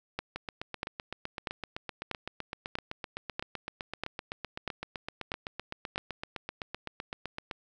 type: two click trains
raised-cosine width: 0.3 ms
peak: -20 / -16 dBFS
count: 57 / 10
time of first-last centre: 0.36-7.512 / 0.19-5.959 s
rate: 7.83 / 1.56 Hz
effects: none